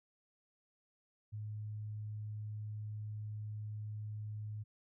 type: tone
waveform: sine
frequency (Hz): 106.3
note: G#2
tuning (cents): +41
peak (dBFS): -40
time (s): 1.32-4.64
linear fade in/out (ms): 20
effects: none